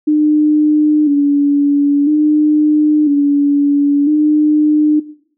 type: tone with vibrato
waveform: sine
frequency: 294 Hz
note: D4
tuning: 2 cents sharp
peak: -8 dBFS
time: 0.07-5 s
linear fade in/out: 10 ms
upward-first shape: square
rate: 0.5 Hz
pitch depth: 48 cents each way
effects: noise-tail reverb RT60 0.6 s tail -17 dB re dry